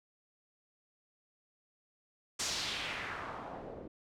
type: noise with low-pass filter sweep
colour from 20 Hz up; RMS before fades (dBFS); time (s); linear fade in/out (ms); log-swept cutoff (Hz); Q
white; -40; 2.39-3.88; 10; 6800 to 390; 1.8
effects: none